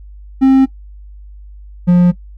triangle tone pair in turn, 266.1 / 177.11 Hz, C4 / F3, +29 / +25 cents, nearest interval perfect fifth, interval 704 cents, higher first, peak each -3 dBFS, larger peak neither, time 0.41-0.66 / 1.87-2.12 s, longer neither, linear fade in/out 20 ms, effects noise-tail reverb RT60 0.1 s tail -18 dB re dry + added 50 Hz sine -32 dBFS peak until 2.37 s

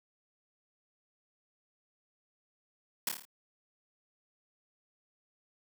white noise with echo, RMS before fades -31 dBFS, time 3.07-3.09 s, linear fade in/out 2 ms, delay 27 ms, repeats 6, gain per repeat -4 dB, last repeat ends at 3.252 s, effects high-pass 200 Hz 12 dB/octave

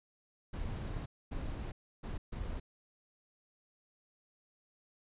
brown noise bursts at uneven times, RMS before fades -39 dBFS, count 4, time 0.53-1.06 / 1.31-1.72 / 2.03-2.18 / 2.32-2.6 s, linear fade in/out 10 ms, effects resampled to 8000 Hz

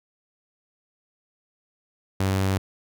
sawtooth tone, 96 Hz, G2, 36 cents flat, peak -17 dBFS, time 2.2-2.58 s, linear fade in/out 5 ms, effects none

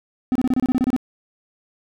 triangle tone bursts, 254.9 Hz, C4, 45 cents flat, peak -13 dBFS, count 11, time 0.32-0.964 s, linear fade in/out 0 ms, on 34 ms, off 27 ms, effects none

